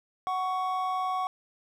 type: tone pair together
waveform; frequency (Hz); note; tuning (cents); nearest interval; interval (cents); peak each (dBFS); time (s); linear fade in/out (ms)
triangle; 743.5 / 1114; F#5 / C#6; +8 / +8; perfect fifth; 700; -28; 0.27-1.27; 0
effects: none